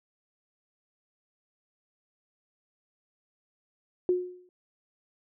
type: tone with exponential decay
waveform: sine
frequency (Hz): 361.2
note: F#4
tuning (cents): -42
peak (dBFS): -19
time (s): 4.09-4.49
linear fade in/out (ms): 1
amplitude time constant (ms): 85
effects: none